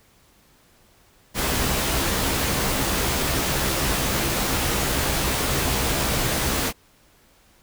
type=noise with comb filter; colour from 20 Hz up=pink; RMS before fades=-23 dBFS; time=1.34-6.73 s; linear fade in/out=50 ms; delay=15 ms; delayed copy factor=+0.5; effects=pink hiss -57 dBFS RMS until 7.62 s